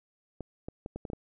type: clicks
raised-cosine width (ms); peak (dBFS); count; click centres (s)
2; -24; 7; 0.407 / 0.685 / 0.861 / 0.96 / 1.052 / 1.101 / 1.133
effects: none